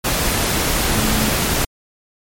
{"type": "tone in noise", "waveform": "sine", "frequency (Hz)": 216.9, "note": "A3", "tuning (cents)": -25, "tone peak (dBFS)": -20, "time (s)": [0.95, 1.3], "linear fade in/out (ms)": 10, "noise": "pink", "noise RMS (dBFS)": -18, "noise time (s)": [0.04, 1.65], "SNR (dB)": -5, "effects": ["MP3 64 kbps"]}